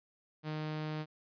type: tone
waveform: sawtooth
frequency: 154.2 Hz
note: D#3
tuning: 15 cents flat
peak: -32 dBFS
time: 0.43-1.06 s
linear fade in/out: 50 ms
effects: resampled to 11025 Hz